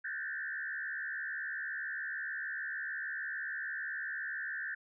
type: tone with frequency modulation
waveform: sine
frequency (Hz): 1661.2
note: G#6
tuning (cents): 0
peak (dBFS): -36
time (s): 0.04-4.75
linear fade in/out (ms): 10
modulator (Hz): 73.2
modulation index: 2.3
effects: none